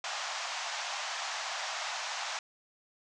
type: band-pass noise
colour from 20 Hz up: pink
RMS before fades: -37 dBFS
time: 0.04-2.39 s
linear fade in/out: 2 ms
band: 660 to 7000 Hz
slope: 48 dB/octave
effects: none